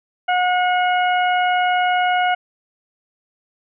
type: harmonic tone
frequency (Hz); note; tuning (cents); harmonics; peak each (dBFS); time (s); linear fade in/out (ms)
725; F#5; -35; 1 / 2 / 3 / 4; -16 / -22 / -26 / -28; 0.28-2.35; 10
effects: none